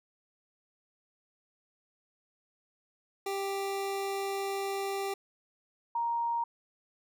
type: tone pair in turn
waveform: 25% pulse / sine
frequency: 393.4 / 935.7 Hz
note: G4 / A#5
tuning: +6 / +6 cents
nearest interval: octave + minor third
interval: 1500 cents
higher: second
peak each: -28 dBFS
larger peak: neither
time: 3.26-5.14 / 5.95-6.44 s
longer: first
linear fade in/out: 5 ms
effects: none